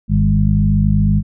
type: harmonic tone with a mistuned harmonic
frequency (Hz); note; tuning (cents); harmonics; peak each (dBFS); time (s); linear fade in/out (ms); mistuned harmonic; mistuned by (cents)
50.8; G#1; -38; 1 / 2 / 3 / 4; -16 / -16 / -16 / -16; 0.08-1.23; 50; 3; +28
effects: none